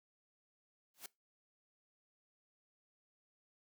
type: noise with exponential growth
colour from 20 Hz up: white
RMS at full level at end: -43 dBFS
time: 0.94-1.06 s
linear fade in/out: 2 ms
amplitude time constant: 26 ms
effects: noise-tail reverb RT60 0.2 s tail -21 dB re dry + high-pass 200 Hz 12 dB/octave